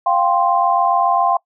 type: chord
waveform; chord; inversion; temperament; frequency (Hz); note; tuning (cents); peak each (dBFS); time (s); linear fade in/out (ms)
sine; F suspended second; none; just; 698.5 / 785.8 / 1047.7; F5 / G5 / C6; 0 / +4 / +2; -17; 0.06-1.37; 5
effects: noise-tail reverb RT60 0.1 s tail -24 dB re dry